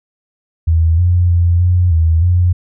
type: tone with pitch steps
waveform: sine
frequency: 81.7 / 88.5 / 86.4 / 89.4 / 81.3 / 88.9 Hz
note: E2 / F2 / F2 / F2 / E2 / F2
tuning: -15 / +23 / -18 / +41 / -23 / +31 cents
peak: -8 dBFS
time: 0.67-2.53 s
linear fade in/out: 10 ms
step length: 310 ms
effects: none